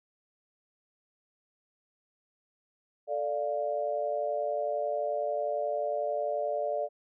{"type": "chord", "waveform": "sine", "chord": "D minor", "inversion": "second", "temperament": "equal", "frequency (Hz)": [440, 587.3, 698.5], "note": ["A4", "D5", "F5"], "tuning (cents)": [0, 0, 0], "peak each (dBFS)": [-36, -30, -34], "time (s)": [3.07, 6.89], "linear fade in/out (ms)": 50, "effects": []}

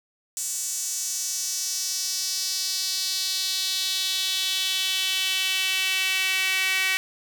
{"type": "tone with high-pass filter sweep", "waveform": "sawtooth", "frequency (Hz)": 378.6, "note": "F#4", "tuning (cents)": 40, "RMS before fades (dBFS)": -26, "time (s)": [0.37, 6.97], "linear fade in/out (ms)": 0, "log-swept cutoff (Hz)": [7300, 2200], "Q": 3, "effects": []}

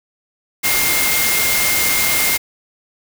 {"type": "tone in noise", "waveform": "sine", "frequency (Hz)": 2120, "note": "C7", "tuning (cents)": 22, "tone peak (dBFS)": -20, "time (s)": [0.63, 2.38], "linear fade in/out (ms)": 20, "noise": "white", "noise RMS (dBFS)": -17, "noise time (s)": [0.63, 2.38], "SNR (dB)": -6, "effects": []}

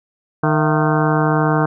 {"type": "harmonic tone with a mistuned harmonic", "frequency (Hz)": 153.7, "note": "D#3", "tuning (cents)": -21, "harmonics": [1, 2, 3, 4, 5, 6, 7, 8, 9, 10], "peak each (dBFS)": [-17, -20, -22, -23, -24, -25, -25, -26, -27, -27], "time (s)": [0.43, 1.66], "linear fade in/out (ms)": 5, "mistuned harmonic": 4, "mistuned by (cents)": 130, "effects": []}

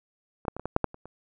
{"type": "clicks", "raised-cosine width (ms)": 1, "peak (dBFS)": [-26, -10, -21, -23, -16, -6, -9, -29, -29], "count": 9, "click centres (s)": [0.452, 0.482, 0.566, 0.596, 0.656, 0.764, 0.843, 0.944, 1.056], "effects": []}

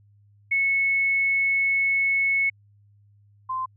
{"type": "tone pair in turn", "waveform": "sine", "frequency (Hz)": [2200, 1038.3], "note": ["C#7", "C6"], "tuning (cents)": [-14, -14], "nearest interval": "octave + minor second", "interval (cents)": 1300, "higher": "first", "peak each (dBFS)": [-19, -25], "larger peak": "first", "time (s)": [[0.51, 2.5], [3.49, 3.66]], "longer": "first", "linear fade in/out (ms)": 10, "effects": ["added 102 Hz sine -54 dBFS peak until 3.76 s"]}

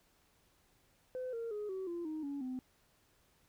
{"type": "tone with pitch steps", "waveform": "sine", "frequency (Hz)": [509, 461.4, 418.2, 379.1, 343.7, 311.5, 282.4, 256], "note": ["C5", "A#4", "G#4", "F#4", "F4", "D#4", "C#4", "C4"], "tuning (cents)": [-48, -18, 12, 42, -28, 2, 32, -38], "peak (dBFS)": -36, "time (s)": [1.15, 2.59], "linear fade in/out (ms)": 0, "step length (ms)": 180, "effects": ["tanh soft clip ceiling -35 dBFS", "pink hiss -71 dBFS RMS until 3.48 s"]}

